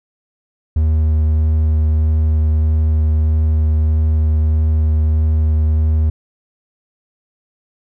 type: tone with vibrato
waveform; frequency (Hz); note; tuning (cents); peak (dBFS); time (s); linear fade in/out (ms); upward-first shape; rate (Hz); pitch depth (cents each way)
triangle; 77.78; D#2; 0; -9; 0.76-6.1; 5; sine; 1.6; 9
effects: none